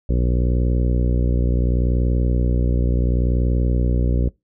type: harmonic tone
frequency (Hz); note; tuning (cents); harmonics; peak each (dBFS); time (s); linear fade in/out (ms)
60.7; B1; -29; 1 / 2 / 3 / 4 / 5 / 6 / 7 / 8 / 9; -17 / -23 / -27 / -29 / -31 / -33 / -34 / -35 / -36; 0.09-4.29; 5
effects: noise-tail reverb RT60 0.2 s tail -23 dB re dry